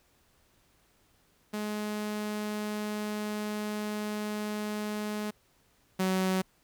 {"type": "tone pair in turn", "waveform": "sawtooth", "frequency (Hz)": [210.7, 187.71], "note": ["G#3", "F#3"], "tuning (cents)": [25, 25], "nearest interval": "major second", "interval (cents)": 200, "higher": "first", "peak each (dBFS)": [-28, -22], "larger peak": "second", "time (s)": [[1.53, 5.31], [5.99, 6.42]], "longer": "first", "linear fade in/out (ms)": 10, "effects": ["pink hiss -67 dBFS RMS until 6.63 s"]}